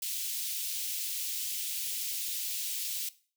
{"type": "high-pass noise", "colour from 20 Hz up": "white", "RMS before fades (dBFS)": -35, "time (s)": [0.02, 3.09], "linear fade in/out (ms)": 5, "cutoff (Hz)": 2700, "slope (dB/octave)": 24, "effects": ["noise-tail reverb RT60 0.4 s tail -18 dB re dry"]}